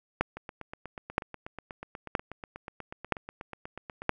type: two click trains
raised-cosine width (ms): 0.5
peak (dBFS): -24 / -9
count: 31 / 5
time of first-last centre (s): 0.37-4.02 / 0.21-4.093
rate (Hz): 8.22 / 1.03
effects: none